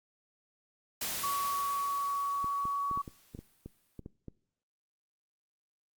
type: noise with exponential decay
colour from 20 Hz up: white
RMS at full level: -34 dBFS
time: 1.01-4 s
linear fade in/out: 5 ms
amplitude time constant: 650 ms
type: tone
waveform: sine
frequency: 1127 Hz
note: C#6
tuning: 28 cents sharp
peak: -30 dBFS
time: 1.23-3.02 s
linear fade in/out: 10 ms
type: clicks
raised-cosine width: 3 ms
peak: -30 dBFS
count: 11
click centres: 2.444 / 2.654 / 2.913 / 2.975 / 3.078 / 3.349 / 3.39 / 3.66 / 3.993 / 4.061 / 4.283 s
effects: noise-tail reverb RT60 0.6 s tail -24 dB re dry + Opus 48 kbps